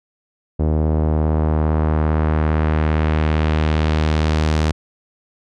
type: tone with low-pass filter sweep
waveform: sawtooth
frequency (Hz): 77.6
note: D#2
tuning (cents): -4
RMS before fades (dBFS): -17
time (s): 0.59-4.72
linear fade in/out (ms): 10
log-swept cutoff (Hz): 540 to 6200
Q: 1
effects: none